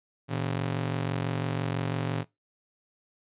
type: ring-modulated tone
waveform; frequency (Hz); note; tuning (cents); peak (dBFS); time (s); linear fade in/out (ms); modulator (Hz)
sawtooth; 136.3; C#3; -29; -21; 0.28-2.25; 50; 23
effects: noise-tail reverb RT60 0.2 s tail -22 dB re dry + resampled to 8000 Hz